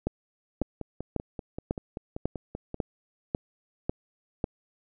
two click trains, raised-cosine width 2 ms, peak -21 / -13 dBFS, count 12 / 9, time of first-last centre 0.62-2.744 / 0.07-4.442 s, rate 5.18 / 1.83 Hz, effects none

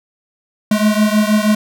square beating tone pair, 210 / 216.3 Hz, G#3 / A3, +19 / -29 cents, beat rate 6.3 Hz, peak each -14 / -16 dBFS, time 0.71-1.55 s, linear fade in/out 5 ms, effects none

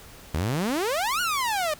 sawtooth exponential two-way sweep, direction up then down, 70.8 to 1480 to 588 Hz, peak -20 dBFS, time 0.34-1.74 s, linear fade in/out 5 ms, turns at 1.21 s, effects pink hiss -47 dBFS RMS until 1.79 s

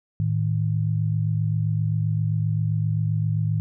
sine tone pair together, 108.58 / 156.2 Hz, A2 / D#3, -22 / +7 cents, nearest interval tritone, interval 629 cents, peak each -22 / -24 dBFS, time 0.2-3.6 s, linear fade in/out 0 ms, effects none

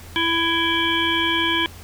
harmonic tone with a mistuned harmonic, 331.8 Hz, E4, 11 cents sharp, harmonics 1 / 3 / 5 / 7 / 9 / 10, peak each -25 / -25 / -25 / -25 / -25 / -25 dBFS, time 0.16-1.66 s, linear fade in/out 0 ms, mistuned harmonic 9, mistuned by +51 cents, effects added 85 Hz sine -40 dBFS peak until 1.83 s + pink hiss -43 dBFS RMS until 1.83 s

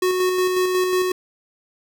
square tone with tremolo, 367.5 Hz, F#4, 12 cents flat, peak -17 dBFS, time 0.02-1.12 s, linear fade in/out 5 ms, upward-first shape square, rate 5.5 Hz, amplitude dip 30%, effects none

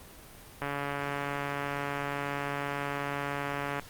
click train, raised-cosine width 0.5 ms, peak -18 dBFS, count 452, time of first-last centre 0.62-3.796 s, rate 142 Hz, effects pink hiss -50 dBFS RMS until 3.89 s + Opus 32 kbps

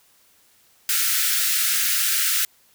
white high-pass noise, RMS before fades -21 dBFS, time 0.89-2.45 s, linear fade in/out 2 ms, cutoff 1300 Hz, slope 96 dB/octave, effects white hiss -58 dBFS RMS until 2.74 s

